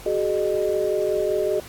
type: tone cluster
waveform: sine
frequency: 376.9 / 422.2 / 611 Hz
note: F#4 / G#4 / D#5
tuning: +32 / +29 / -32 cents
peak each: -24 dBFS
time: 0.06-1.6 s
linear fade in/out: 2 ms
effects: pink hiss -42 dBFS RMS until 1.68 s + AAC 64 kbps